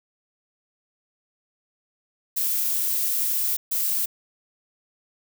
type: noise bursts at uneven times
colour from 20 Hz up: violet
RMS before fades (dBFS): -24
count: 2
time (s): 2.36-3.57 / 3.71-4.06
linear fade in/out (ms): 10
effects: none